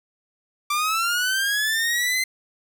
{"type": "linear sweep", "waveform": "sawtooth", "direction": "up", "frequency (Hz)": [1169, 2073], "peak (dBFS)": -17, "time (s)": [0.7, 2.24], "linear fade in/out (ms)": 5, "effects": []}